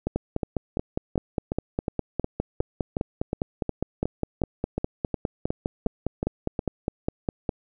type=two click trains; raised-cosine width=2 ms; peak=-12 / -11 dBFS; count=19 / 37; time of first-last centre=0.07-6.592 / 0.16-7.492 s; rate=2.76 / 4.91 Hz; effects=none